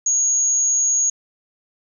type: tone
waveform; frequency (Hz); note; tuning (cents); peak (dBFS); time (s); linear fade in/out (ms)
sine; 6645; G#8; 0; -15; 0.06-1.1; 5
effects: none